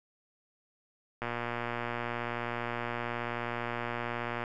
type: click train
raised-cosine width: 0.5 ms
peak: -19 dBFS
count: 384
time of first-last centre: 1.22-4.438 s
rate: 119 Hz
effects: none